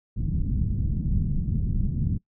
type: low-pass noise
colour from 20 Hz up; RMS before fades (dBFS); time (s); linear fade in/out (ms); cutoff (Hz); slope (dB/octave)
pink; -25; 0.16-2.18; 10; 200; 24
effects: noise-tail reverb RT60 0.1 s tail -20 dB re dry